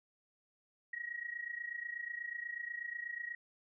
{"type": "tone with amplitude modulation", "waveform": "sine", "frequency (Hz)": 1900, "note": "A#6", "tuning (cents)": 33, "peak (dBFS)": -36, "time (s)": [0.93, 3.35], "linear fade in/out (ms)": 5, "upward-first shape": "sine", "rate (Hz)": 28.2, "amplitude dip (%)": 80, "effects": []}